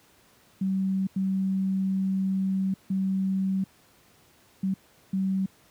sine tone bursts at uneven times, 191.3 Hz, G3, 42 cents flat, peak -23 dBFS, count 5, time 0.61-1.07 / 1.16-2.74 / 2.9-3.64 / 4.63-4.74 / 5.13-5.46 s, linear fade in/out 5 ms, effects pink hiss -59 dBFS RMS until 5.7 s + high-pass 80 Hz 12 dB/octave

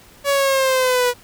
sawtooth exponential sweep, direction down, 567 to 486.2 Hz, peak -11 dBFS, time 0.24-1.14 s, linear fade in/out 50 ms, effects pink hiss -47 dBFS RMS until 1.23 s

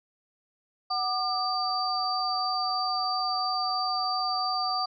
sine tone cluster, 746 / 1199 / 4648 Hz, F#5 / D6 / D8, +14 / +36 / -19 cents, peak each -30 dBFS, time 0.9-4.86 s, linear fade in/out 10 ms, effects none

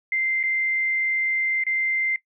sine tone with dropouts, 2086 Hz, C7, 6 cents flat, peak -21 dBFS, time 0.12-2.16 s, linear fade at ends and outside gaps 2 ms, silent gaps 0.43-0.436 / 1.637-1.666 s, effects noise-tail reverb RT60 0.1 s tail -17 dB re dry

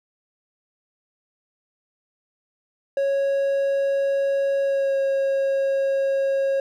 triangle tone with pitch glide, 552 to 545 Hz, C#5 to C#5, -7 to -29 cents, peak -17 dBFS, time 2.97-6.6 s, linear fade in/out 2 ms, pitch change -22 cents, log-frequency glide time 4.63-4.97 s, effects none

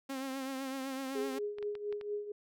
sawtooth tone with vibrato, 266.9 Hz, C4, 35 cents sharp, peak -33 dBFS, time 0.09-1.39 s, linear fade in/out 10 ms, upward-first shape triangle, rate 7.9 Hz, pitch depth 51 cents each way
sine tone with tremolo, 414.4 Hz, G#4, 4 cents flat, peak -32 dBFS, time 1.15-2.32 s, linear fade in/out 5 ms, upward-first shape triangle, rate 4.3 Hz, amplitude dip 75%
clicks, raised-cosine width 0.3 ms, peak -33 dBFS, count 5, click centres 1.585 / 1.627 / 1.753 / 1.926 / 2.012 s
effects none

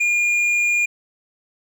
sine tone with hard clipping, 2419 Hz, D#7, 49 cents flat, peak -17 dBFS, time 0-0.86 s, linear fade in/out 10 ms, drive 5 dB, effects none

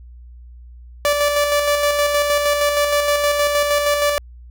sawtooth tone with tremolo, 582 Hz, D5, 16 cents flat, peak -10 dBFS, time 1.05-4.18 s, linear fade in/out 0 ms, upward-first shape square, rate 6.4 Hz, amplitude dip 35%, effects added 60 Hz sine -37 dBFS peak until 4.5 s

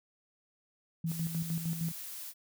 sine tone with tremolo, 165.1 Hz, E3, 3 cents sharp, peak -30 dBFS, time 1.04-1.92 s, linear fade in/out 5 ms, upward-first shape square, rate 6.5 Hz, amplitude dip 60%
blue noise, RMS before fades -43 dBFS, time 1.06-2.34 s, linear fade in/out 50 ms
effects none

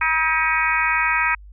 harmonic tone with a mistuned harmonic, 319.1 Hz, D#4, 44 cents sharp, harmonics 3 / 4 / 5 / 6 / 7 / 8, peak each -24 / -24 / -24 / -24 / -24 / -24 dBFS, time 0.01-1.35 s, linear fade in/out 5 ms, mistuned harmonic 8, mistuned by -44 cents, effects added 50 Hz sine -39 dBFS peak until 1.52 s

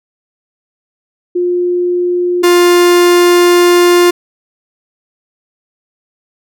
sine / 45% pulse tone pair in turn, 354.8 / 351.9 Hz, F4 / F4, +27 / +13 cents, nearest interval unison, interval 14 cents, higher first, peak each -10 / -5 dBFS, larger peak second, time 1.35-2.43 / 2.43-4.11 s, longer second, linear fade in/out 10 ms, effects none

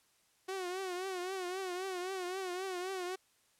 sawtooth tone with vibrato, 370 Hz, F#4, in tune, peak -33 dBFS, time 0.48-3.16 s, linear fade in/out 10 ms, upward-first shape triangle, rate 3.8 Hz, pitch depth 95 cents each way, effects white hiss -71 dBFS RMS until 3.59 s + low-pass 11000 Hz 12 dB/octave

